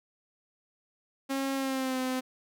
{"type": "tone with pitch glide", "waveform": "sawtooth", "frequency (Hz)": [271.1, 257.4], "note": ["C#4", "C4"], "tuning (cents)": [-38, -28], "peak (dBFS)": -25, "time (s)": [1.29, 2.21], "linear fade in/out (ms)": 20, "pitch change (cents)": -90, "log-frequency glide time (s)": [1.55, 1.99], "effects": []}